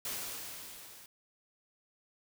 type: noise with level ramp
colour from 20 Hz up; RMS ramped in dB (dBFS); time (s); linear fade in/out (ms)
white; -37 to -54; 0.05-1.06; 2
effects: none